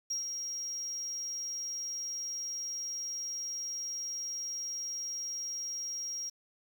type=tone with ADSR envelope; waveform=sine; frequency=5620 Hz; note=F8; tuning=10 cents sharp; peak=-28 dBFS; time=0.1-6.3 s; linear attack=10 ms; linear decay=120 ms; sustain=-6 dB; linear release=15 ms; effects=tanh soft clip ceiling -30 dBFS + 9-bit